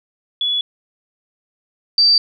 sine tone pair in turn, 3407 / 4652 Hz, G#7 / D8, +44 / -17 cents, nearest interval perfect fourth, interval 539 cents, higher second, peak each -16 / -9 dBFS, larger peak second, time 0.41-0.61 / 1.98-2.18 s, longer neither, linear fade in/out 2 ms, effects none

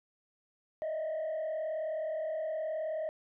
sine tone with frequency modulation, 630 Hz, D#5, 21 cents sharp, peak -30 dBFS, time 0.82-3.09 s, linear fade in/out 0 ms, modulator 39.1 Hz, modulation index 0.63, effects tanh soft clip ceiling -31 dBFS

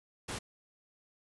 pink noise, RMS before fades -39 dBFS, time 0.28-0.39 s, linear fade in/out 10 ms, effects resampled to 24000 Hz

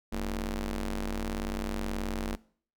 sawtooth ring-modulated tone, 98.9 Hz, G2, 16 cents sharp, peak -24 dBFS, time 0.12-2.36 s, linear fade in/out 10 ms, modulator 128 Hz, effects noise-tail reverb RT60 0.5 s tail -21 dB re dry

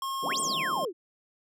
square tone with pitch glide, 1077 to 1063.4 Hz, C6 to C6, +50 to +28 cents, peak -31 dBFS, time 0.02-0.85 s, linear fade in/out 2 ms, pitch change -22 cents, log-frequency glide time 0.53-0.63 s
pink band-pass noise, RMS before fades -40 dBFS, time 0.22-0.86 s, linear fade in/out 20 ms, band 150 to 740 Hz, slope 96 dB/octave
sine exponential two-way sweep, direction up then down, 311.1 to 9160 to 311.1 Hz, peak -29 dBFS, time 0.22-0.93 s, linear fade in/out 50 ms, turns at 0.4 s
effects none

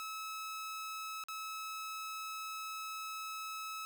sawtooth tone with dropouts, 1296 Hz, E6, 30 cents flat, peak -37 dBFS, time 0-3.85 s, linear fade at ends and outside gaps 0 ms, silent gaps 1.238-1.285 s, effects none

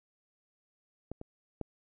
clicks, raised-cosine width 2 ms, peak -25 / -29 / -22 dBFS, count 3, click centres 1.116 / 1.214 / 1.613 s, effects none

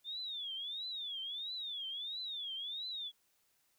sine tone with vibrato, 3540 Hz, A7, 10 cents sharp, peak -39 dBFS, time 0.04-3.12 s, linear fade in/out 50 ms, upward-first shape triangle, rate 1.5 Hz, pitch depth 240 cents each way, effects white hiss -75 dBFS RMS until 3.78 s

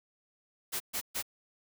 white noise bursts, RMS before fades -34 dBFS, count 3, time 0.72-1.226 s, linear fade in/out 20 ms, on 82 ms, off 130 ms, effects none

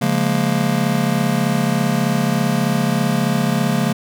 square chord, Bb minor seventh, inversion first, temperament just, 139.85 / 174.81 / 209.8 / 233.1 Hz, Db3 / F3 / Ab3 / Bb3, +16 / +2 / +18 / 0 cents, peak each -22 dBFS, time 0.01-3.93 s, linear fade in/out 10 ms, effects none

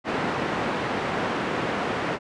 pink band-pass noise, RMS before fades -27 dBFS, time 0.04-2.19 s, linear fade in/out 50 ms, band 200 to 2000 Hz, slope 12 dB/octave, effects resampled to 22050 Hz

